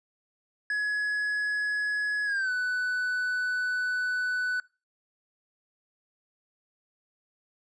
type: tone with pitch glide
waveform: triangle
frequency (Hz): 1686 to 1493.4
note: G#6 to F#6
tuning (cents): +26 to +16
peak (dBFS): -24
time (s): 0.7-4.6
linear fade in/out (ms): 2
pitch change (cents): -210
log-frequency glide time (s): 2.25-2.51
effects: noise-tail reverb RT60 0.3 s tail -22 dB re dry + resampled to 22050 Hz